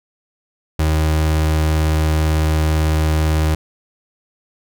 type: tone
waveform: 35% pulse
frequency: 78 Hz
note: D#2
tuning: 5 cents sharp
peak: -12 dBFS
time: 0.79-3.55 s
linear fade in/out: 5 ms
effects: none